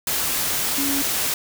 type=tone in noise; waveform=sine; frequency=279.1 Hz; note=C#4; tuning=12 cents sharp; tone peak=-24 dBFS; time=0.78-1.02 s; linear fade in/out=2 ms; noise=white; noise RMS=-23 dBFS; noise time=0.07-1.34 s; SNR=-4 dB; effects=none